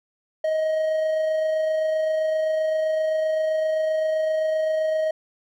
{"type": "tone with amplitude modulation", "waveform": "triangle", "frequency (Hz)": 629, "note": "D#5", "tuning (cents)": 19, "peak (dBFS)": -17, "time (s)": [0.44, 5.11], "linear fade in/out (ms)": 5, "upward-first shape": "sine", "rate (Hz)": 27.7, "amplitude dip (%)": 25, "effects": []}